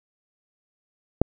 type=click; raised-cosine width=2 ms; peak=-3 dBFS; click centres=1.216 s; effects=none